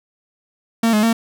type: tone with pitch steps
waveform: 45% pulse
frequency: 228.4 / 212.1 / 228.3 Hz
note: A#3 / G#3 / A#3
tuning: -35 / +37 / -36 cents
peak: -13 dBFS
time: 0.83-1.13 s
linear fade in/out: 5 ms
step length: 100 ms
effects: none